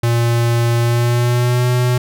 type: tone with pitch glide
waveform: square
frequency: 117.8 to 124.01 Hz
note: A#2 to B2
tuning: +19 to +8 cents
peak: -13 dBFS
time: 0.03-1.98 s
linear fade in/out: 5 ms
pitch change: +89 cents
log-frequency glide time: 0.8-1.67 s
effects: none

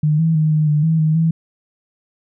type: tone with pitch steps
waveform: sine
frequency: 151.8 / 162.5 / 155.3 / 153.8 / 149.5 / 161.2 / 156.1 / 163 Hz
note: D#3 / E3 / D#3 / D#3 / D3 / E3 / D#3 / E3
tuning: -42 / -24 / -3 / -20 / +31 / -38 / +6 / -19 cents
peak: -12 dBFS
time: 0.03-1.31 s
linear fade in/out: 5 ms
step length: 160 ms
effects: none

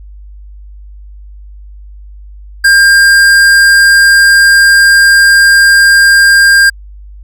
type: tone with tanh clipping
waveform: sine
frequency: 1602 Hz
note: G6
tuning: 37 cents sharp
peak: -4 dBFS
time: 2.64-6.7 s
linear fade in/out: 10 ms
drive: 18 dB
effects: added 50 Hz sine -28 dBFS peak until 7.23 s

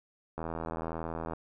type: click train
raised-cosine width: 1 ms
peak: -22 dBFS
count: 79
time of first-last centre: 0.38-1.335 s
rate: 81.7 Hz
effects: none

